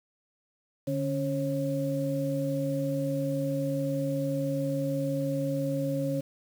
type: tone cluster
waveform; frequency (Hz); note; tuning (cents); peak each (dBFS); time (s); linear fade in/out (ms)
sine; 146.2 / 277.8 / 544; D3 / C#4 / C#5; -7 / +4 / -33; -31; 0.87-6.21; 10
effects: 8-bit